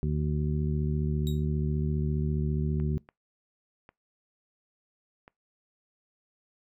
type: harmonic tone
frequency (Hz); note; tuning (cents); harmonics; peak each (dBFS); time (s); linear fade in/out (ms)
74.8; D2; +32; 1 / 2 / 3 / 4 / 5; -30 / -28 / -34 / -46 / -38; 0.03-2.98; 0
type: tone with exponential decay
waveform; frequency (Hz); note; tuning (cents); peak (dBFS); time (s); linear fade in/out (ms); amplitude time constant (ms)
sawtooth; 3797; A#7; +31; -34; 1.27-1.45; 0; 39
type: clicks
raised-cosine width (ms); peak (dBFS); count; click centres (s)
0.5; -34; 4; 2.8 / 3.089 / 3.891 / 5.279
effects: noise-tail reverb RT60 0.2 s tail -23 dB re dry